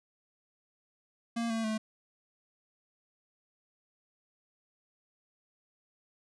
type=tone with pitch steps; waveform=square; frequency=232.2 / 224.9 / 217.9 Hz; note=A#3 / A3 / A3; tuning=-7 / +38 / -17 cents; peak=-31 dBFS; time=1.36-1.78 s; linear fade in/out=10 ms; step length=140 ms; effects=resampled to 22050 Hz